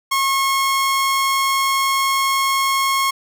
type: tone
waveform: sawtooth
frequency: 1086 Hz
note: C#6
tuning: 36 cents flat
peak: -12 dBFS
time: 0.11-3.11 s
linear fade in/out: 10 ms
effects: none